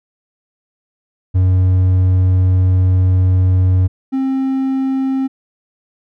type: tone pair in turn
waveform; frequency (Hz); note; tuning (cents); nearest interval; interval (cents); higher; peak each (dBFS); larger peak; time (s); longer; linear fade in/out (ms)
triangle; 92.5 / 266; F#2 / C4; 0 / +29; octave + tritone; 1829; second; -7 / -12; first; 1.34-3.88 / 4.12-5.28; first; 20
effects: none